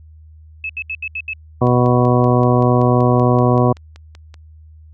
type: tone bursts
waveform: sine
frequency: 2599 Hz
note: E7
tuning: 25 cents flat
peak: -21 dBFS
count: 6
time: 0.64-1.334 s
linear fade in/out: 2 ms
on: 54 ms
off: 74 ms
type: harmonic tone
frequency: 123.47 Hz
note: B2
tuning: in tune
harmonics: 1 / 2 / 3 / 4 / 5 / 6 / 8 / 9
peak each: -14 / -17 / -19 / -20 / -21 / -22 / -23 / -24 dBFS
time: 1.61-3.73 s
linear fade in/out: 10 ms
type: click train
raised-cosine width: 0.2 ms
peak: -23 dBFS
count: 15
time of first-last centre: 1.67-4.342 s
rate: 5.24 Hz
effects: added 78 Hz sine -39 dBFS peak until 4.93 s